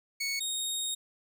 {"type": "tone pair in turn", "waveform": "20% pulse", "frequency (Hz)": [2217, 3729], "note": ["C#7", "A#7"], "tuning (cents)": [0, 0], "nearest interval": "major sixth", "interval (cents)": 900, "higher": "second", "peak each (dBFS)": -25, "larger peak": "neither", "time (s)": [[0.2, 0.4], [0.4, 0.95]], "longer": "second", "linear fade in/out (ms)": 10, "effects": []}